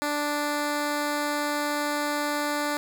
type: tone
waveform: 10% pulse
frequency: 293.7 Hz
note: D4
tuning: in tune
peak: -17 dBFS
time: 0.02-2.77 s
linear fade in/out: 0 ms
effects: none